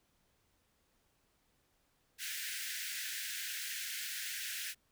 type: high-pass noise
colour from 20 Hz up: pink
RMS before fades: -41 dBFS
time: 2.18-4.75 s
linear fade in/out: 50 ms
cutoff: 1500 Hz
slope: 96 dB/octave
effects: pink hiss -75 dBFS RMS until 4.91 s